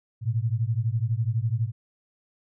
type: beating tone pair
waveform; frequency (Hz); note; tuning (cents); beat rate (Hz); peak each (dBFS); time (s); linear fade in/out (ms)
sine; 108.8 / 120.8; A2 / B2; -19 / -38; 12; -25 / -26; 0.21-1.72; 50
effects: none